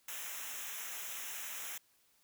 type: noise with comb filter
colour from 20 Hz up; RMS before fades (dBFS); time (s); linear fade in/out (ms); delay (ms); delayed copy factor
white; -43; 0.08-1.78; 5; 0.22; -0.9
effects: white hiss -71 dBFS RMS until 2.23 s